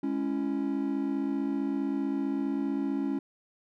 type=chord; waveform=triangle; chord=C# minor; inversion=second; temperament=just; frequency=207.9 / 277.2 / 332.6 Hz; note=G#3 / C#4 / E4; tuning=+2 / 0 / +16 cents; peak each=-33 / -27 / -33 dBFS; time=0.03-3.19 s; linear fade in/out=5 ms; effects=none